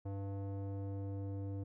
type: tone with low-pass filter sweep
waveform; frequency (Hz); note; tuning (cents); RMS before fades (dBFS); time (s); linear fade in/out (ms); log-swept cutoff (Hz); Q
square; 98.7; G2; +12; -41; 0.05-1.64; 10; 660 to 440; 1.3
effects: none